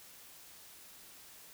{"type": "silence", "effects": ["white hiss -55 dBFS RMS until 1.53 s"]}